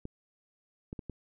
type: clicks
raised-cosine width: 3 ms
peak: -26 dBFS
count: 4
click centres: 0.054 / 0.929 / 0.992 / 1.097 s
effects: none